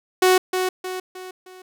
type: tone with echo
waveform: sawtooth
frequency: 370 Hz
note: F#4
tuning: in tune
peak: -9 dBFS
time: 0.22-0.38 s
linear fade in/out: 5 ms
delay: 310 ms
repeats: 4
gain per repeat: -7 dB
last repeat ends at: 1.62 s
effects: none